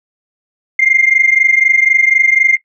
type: tone pair together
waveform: sine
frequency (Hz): 2095 / 2119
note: C7 / C7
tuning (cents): +2 / +21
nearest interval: unison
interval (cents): 19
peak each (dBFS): -10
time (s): 0.79-2.57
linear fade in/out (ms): 5
effects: noise-tail reverb RT60 0.1 s tail -19 dB re dry + tanh soft clip ceiling 0 dBFS